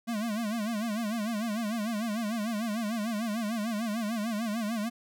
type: tone with vibrato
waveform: square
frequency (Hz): 220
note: A3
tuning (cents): 0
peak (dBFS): -30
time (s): 0.07-4.9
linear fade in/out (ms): 20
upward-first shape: sine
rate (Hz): 6.7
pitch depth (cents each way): 130
effects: none